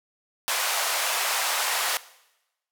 pink band-pass noise, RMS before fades -26 dBFS, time 0.48-1.97 s, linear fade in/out 0 ms, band 690 to 15000 Hz, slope 24 dB/octave, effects noise-tail reverb RT60 0.9 s tail -18 dB re dry

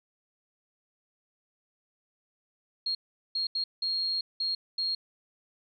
sine tone bursts at uneven times, 4258 Hz, C8, 30 cents sharp, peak -27 dBFS, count 6, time 2.86-2.95 / 3.35-3.47 / 3.55-3.64 / 3.82-4.21 / 4.4-4.55 / 4.78-4.95 s, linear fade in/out 5 ms, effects none

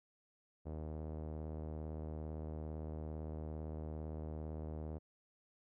sawtooth tone with low-pass filter, 77.7 Hz, D#2, 2 cents flat, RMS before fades -44 dBFS, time 0.65-4.99 s, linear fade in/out 20 ms, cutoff 600 Hz, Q 1.4, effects none

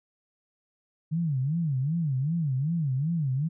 sine tone with vibrato, 148.4 Hz, D3, 18 cents sharp, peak -24 dBFS, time 1.11-3.49 s, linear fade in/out 20 ms, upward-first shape sine, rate 2.6 Hz, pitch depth 250 cents each way, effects none

